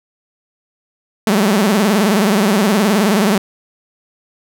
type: tone with vibrato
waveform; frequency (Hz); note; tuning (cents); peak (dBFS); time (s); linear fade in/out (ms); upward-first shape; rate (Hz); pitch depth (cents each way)
sawtooth; 204.9; G#3; -23; -7; 1.27-3.38; 2; sine; 19; 160
effects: none